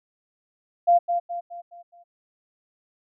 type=tone with echo; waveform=sine; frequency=694 Hz; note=F5; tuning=11 cents flat; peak=-13 dBFS; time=0.87-0.99 s; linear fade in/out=20 ms; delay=210 ms; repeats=5; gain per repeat=-7 dB; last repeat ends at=2.04 s; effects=none